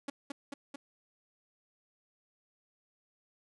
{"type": "tone with echo", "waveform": "sawtooth", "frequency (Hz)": 280.7, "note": "C#4", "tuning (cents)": 22, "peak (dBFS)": -31, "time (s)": [0.08, 0.1], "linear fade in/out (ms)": 5, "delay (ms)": 220, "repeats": 3, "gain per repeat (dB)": -2, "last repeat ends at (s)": 0.76, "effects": ["resampled to 24000 Hz"]}